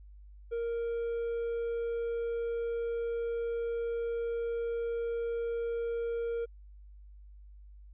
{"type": "tone", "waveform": "triangle", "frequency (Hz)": 466.2, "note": "A#4", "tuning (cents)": 0, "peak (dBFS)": -29, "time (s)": [0.51, 6.46], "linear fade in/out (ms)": 20, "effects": ["added 50 Hz sine -49 dBFS peak until 7.93 s", "resampled to 8000 Hz"]}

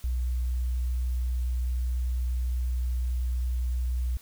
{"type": "tone", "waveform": "sine", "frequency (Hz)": 61.74, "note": "B1", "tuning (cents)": 0, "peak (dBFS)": -25, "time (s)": [0.04, 4.17], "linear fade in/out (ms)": 0, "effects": ["white hiss -54 dBFS RMS until 4.21 s"]}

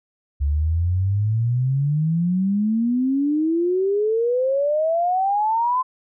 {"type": "exponential sweep", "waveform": "sine", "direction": "up", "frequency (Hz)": [69.3, 1037], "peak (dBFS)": -17, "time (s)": [0.4, 5.83], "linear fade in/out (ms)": 20, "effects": []}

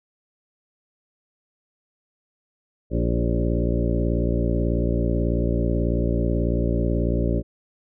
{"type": "harmonic tone with a mistuned harmonic", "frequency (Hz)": 58.27, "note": "A#1", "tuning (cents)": 0, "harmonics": [1, 2, 3, 4, 5, 6, 7, 9, 10], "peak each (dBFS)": [-23, -26, -28, -29, -30, -31, -31, -33, -33], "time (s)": [2.9, 7.43], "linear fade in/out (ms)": 50, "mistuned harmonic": 6, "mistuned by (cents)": -25, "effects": []}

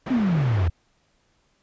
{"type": "band-pass noise", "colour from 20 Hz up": "pink", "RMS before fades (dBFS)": -33, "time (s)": [0.06, 0.68], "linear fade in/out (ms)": 5, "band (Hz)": [110, 2000], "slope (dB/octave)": 12}
{"type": "exponential sweep", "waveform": "sine", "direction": "down", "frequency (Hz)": [269.4, 79.1], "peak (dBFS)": -18, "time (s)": [0.1, 0.7], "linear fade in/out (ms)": 10}
{"effects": ["pink hiss -66 dBFS RMS until 1.62 s", "resampled to 16000 Hz"]}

